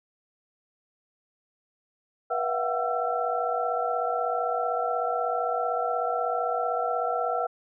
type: tone cluster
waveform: sine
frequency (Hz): 484.5 / 663 / 720 / 756 / 1340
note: B4 / E5 / F#5 / F#5 / E6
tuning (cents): -33 / +10 / -47 / +37 / +28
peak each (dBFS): -31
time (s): 2.3-7.47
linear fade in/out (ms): 10
effects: none